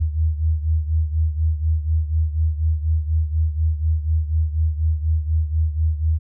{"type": "beating tone pair", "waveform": "sine", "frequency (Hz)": [78, 82.1], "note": ["D#2", "E2"], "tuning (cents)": [5, -6], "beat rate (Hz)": 4.1, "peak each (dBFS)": [-18, -23], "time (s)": [0, 6.19], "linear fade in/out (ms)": 20, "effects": []}